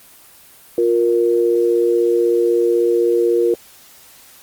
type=tone pair together; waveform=sine; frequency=352.7 / 468.8 Hz; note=F4 / A#4; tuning=+17 / +10 cents; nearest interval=perfect fourth; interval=493 cents; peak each=-15 dBFS; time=0.78-3.54 s; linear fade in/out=2 ms; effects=white hiss -45 dBFS RMS until 4.42 s + Opus 24 kbps